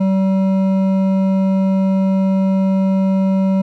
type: tone with hard clipping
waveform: sine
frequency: 191.6 Hz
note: G3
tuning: 39 cents flat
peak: -14 dBFS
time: 0-3.62 s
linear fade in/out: 10 ms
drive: 9 dB
effects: none